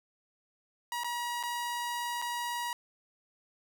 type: tone with dropouts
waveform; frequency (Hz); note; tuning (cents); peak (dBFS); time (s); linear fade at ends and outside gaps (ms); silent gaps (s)
sawtooth; 958; A#5; +47; -29; 0.92-2.73; 1; 1.035-1.044 / 1.429-1.435 / 2.217-2.222
effects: none